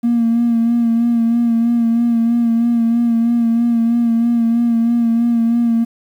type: tone with vibrato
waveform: triangle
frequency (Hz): 233.1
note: A#3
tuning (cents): 0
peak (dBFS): -8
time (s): 0.03-5.85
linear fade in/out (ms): 20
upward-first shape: sine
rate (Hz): 3.1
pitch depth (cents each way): 32
effects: tanh soft clip ceiling -8 dBFS + 8-bit